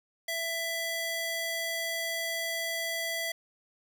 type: tone with high-pass filter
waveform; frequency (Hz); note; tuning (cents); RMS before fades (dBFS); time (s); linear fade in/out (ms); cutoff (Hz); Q
square; 664; E5; +12; -33; 0.28-3.32; 5; 1400; 0.94
effects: none